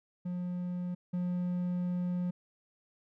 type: tone pair in turn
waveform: triangle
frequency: 178.4 / 178.4 Hz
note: F3 / F3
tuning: +37 / +37 cents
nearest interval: unison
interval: 0 cents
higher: neither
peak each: -31 / -28 dBFS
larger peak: second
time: 0.25-0.95 / 1.13-2.31 s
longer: second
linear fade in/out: 10 ms
effects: none